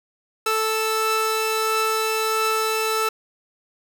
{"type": "tone pair together", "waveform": "sawtooth", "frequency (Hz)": [440, 1318.5], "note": ["A4", "E6"], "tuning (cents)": [0, 0], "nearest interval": "octave + perfect fifth", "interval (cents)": 1900, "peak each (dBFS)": -19, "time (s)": [0.46, 3.09], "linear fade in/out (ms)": 5, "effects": []}